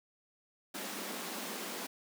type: high-pass noise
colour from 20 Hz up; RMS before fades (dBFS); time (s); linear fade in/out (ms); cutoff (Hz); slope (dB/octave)
pink; -41; 0.74-1.87; 10; 180; 96
effects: none